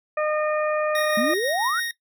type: harmonic tone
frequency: 610 Hz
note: D#5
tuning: 34 cents flat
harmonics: 1 / 2 / 3 / 4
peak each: -22 / -28 / -32 / -34 dBFS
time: 0.17-1.34 s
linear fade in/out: 5 ms
type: tone with tremolo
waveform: 25% pulse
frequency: 1864.7 Hz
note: A#6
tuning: in tune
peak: -21 dBFS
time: 0.95-1.91 s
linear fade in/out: 2 ms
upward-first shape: triangle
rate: 6.1 Hz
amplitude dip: 35%
type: exponential sweep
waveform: sine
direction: up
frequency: 210 to 1542 Hz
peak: -22 dBFS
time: 1.17-1.8 s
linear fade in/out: 5 ms
effects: noise-tail reverb RT60 0.1 s tail -17 dB re dry